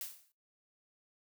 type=noise with exponential decay; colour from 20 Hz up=blue; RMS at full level=-38 dBFS; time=0.01-0.32 s; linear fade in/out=1 ms; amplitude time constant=67 ms; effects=noise-tail reverb RT60 0.2 s tail -18 dB re dry